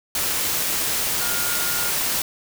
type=tone in noise; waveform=sine; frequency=1419 Hz; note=F6; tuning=27 cents sharp; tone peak=-30 dBFS; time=1.21-1.9 s; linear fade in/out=2 ms; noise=white; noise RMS=-23 dBFS; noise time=0.15-2.22 s; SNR=-10 dB; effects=none